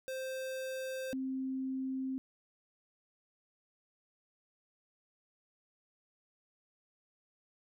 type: tone pair in turn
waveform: square / sine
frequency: 523.3 / 263.3 Hz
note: C5 / C4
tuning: 0 / +11 cents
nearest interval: octave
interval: 1189 cents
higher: first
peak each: -38 / -34 dBFS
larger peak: second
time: 0.08-1.13 / 1.13-2.18 s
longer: neither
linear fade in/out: 0 ms
effects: none